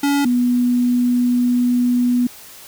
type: tone pair in turn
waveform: square / sine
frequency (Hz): 283.3 / 245.1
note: C#4 / B3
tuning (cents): +38 / -13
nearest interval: minor third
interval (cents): 251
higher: first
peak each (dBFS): -15 / -13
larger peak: second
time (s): 0.03-0.25 / 0.25-2.27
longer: second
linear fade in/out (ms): 5
effects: white hiss -40 dBFS RMS until 2.67 s